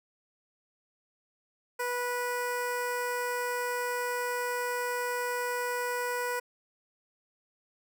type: tone with notch filter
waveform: 15% pulse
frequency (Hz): 490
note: B4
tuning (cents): -14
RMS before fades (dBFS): -32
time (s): 1.79-6.4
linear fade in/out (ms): 10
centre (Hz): 4000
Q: 1.5
effects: none